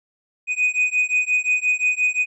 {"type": "beating tone pair", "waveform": "triangle", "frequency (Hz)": [2489, 2494.7], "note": ["D#7", "D#7"], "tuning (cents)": [0, 4], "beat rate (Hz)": 5.7, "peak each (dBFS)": [-19, -19], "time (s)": [0.47, 2.26], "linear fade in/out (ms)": 50, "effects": ["resampled to 24000 Hz"]}